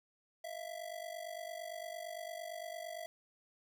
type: ring-modulated tone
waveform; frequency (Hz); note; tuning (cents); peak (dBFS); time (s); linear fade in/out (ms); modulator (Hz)
square; 663; E5; +10; -40; 0.44-3.06; 0; 24.4
effects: none